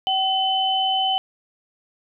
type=tone pair together; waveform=sine; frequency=764 / 3032 Hz; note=G5 / F#7; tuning=-45 / +42 cents; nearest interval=2 octaves; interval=2387 cents; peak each=-21 dBFS; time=0.07-1.18 s; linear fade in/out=0 ms; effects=none